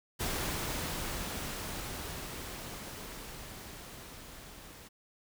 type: noise with level ramp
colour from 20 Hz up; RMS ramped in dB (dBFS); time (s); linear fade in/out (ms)
pink; -34 to -51; 0.19-4.89; 20
effects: none